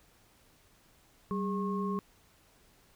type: tone cluster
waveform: sine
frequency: 192.9 / 409.7 / 1084 Hz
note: G3 / G#4 / C#6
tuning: -28 / -24 / -39 cents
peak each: -32 / -37 / -37 dBFS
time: 1.31-1.99 s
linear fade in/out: 0 ms
effects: pink hiss -64 dBFS RMS until 2.95 s